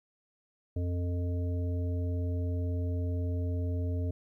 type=harmonic tone; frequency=88.2 Hz; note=F2; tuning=18 cents sharp; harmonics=1 / 3 / 5 / 7; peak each=-29 / -39 / -43 / -46 dBFS; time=0.76-4.11 s; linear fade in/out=5 ms; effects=12-bit